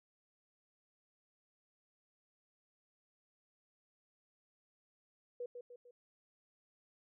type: tone with echo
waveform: sine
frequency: 487.4 Hz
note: B4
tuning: 23 cents flat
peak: -39 dBFS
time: 5.4-5.46 s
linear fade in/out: 5 ms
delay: 150 ms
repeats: 3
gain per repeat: -6 dB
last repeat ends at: 5.91 s
effects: none